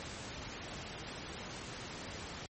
pink noise, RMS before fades -44 dBFS, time 0-2.46 s, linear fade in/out 0 ms, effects high-pass 60 Hz 12 dB/octave + MP3 32 kbps

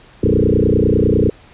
sine tone with frequency modulation, 258 Hz, C4, 24 cents flat, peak -10 dBFS, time 0.23-1.3 s, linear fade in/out 5 ms, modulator 30 Hz, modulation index 7.1, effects pink hiss -45 dBFS RMS until 1.53 s + resampled to 8000 Hz

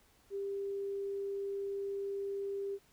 sine tone, 396.9 Hz, G4, 22 cents sharp, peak -35 dBFS, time 0.3-2.79 s, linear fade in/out 50 ms, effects pink hiss -67 dBFS RMS until 2.92 s

